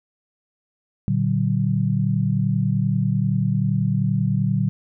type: chord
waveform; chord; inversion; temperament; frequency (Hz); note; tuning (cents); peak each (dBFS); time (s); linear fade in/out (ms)
sine; Bb augmented; none; equal with one note detuned; 116.54 / 146.83 / 189.32; Bb2 / D3 / F#3; 0 / 0 / +40; -22; 1.08-4.69; 0
effects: none

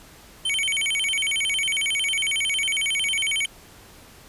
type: tone with vibrato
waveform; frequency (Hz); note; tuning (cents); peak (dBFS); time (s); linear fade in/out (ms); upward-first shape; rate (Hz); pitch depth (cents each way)
square; 2637; E7; 0; -22; 0.45-3.46; 5; square; 11; 280
effects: pink hiss -48 dBFS RMS until 4.28 s + resampled to 32000 Hz

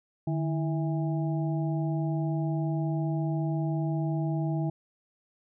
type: harmonic tone with a mistuned harmonic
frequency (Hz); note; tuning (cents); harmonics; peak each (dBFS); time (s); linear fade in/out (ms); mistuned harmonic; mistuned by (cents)
163.4; E3; -15; 1 / 2 / 4 / 5; -27 / -33 / -39 / -41; 0.27-4.7; 5; 1; -120
effects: none

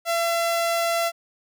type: tone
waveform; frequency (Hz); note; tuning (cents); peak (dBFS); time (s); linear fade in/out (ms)
sawtooth; 676; E5; +43; -17; 0.05-1.12; 50
effects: none

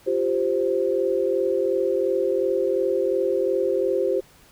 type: chord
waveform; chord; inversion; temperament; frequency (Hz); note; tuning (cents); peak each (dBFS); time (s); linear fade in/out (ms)
sine; F suspended second; none; equal; 349.2 / 392 / 523.3; F4 / G4 / C5; 0 / 0 / 0; -26 / -23 / -23; 0.06-4.21; 20
effects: pink hiss -53 dBFS RMS until 4.51 s

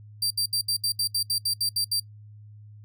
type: tone bursts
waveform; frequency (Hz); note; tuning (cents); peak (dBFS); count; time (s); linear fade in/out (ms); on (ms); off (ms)
sawtooth; 4699; D8; 0; -20; 12; 0.22-1.999; 5; 85; 69
effects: noise-tail reverb RT60 0.1 s tail -22 dB re dry + added 105 Hz sine -44 dBFS peak until 2.84 s

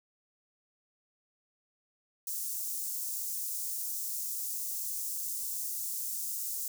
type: high-pass noise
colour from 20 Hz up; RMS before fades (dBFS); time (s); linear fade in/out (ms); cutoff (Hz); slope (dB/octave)
white; -36; 2.27-6.68; 2; 6200; 24
effects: none

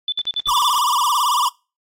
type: tone bursts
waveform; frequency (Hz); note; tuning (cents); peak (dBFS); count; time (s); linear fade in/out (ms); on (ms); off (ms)
sine; 3499; A7; -10; -18; 7; 0.08-0.686; 2; 42; 52
type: clicks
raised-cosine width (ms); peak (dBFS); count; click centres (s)
0.2; -21; 10; 0.191 / 0.254 / 0.34 / 0.396 / 0.478 / 0.577 / 0.62 / 0.697 / 0.744 / 0.779
type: noise with exponential decay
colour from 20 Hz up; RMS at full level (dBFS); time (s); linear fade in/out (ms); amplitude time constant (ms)
brown; -35; 0.47-0.6; 0; 28
type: tone with vibrato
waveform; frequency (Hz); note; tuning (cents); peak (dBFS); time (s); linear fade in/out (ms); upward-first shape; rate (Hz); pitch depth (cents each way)
square; 1068; C6; +35; -16; 0.48-1.49; 10; sine; 18; 200
effects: noise-tail reverb RT60 0.3 s tail -24 dB re dry + AAC 48 kbps

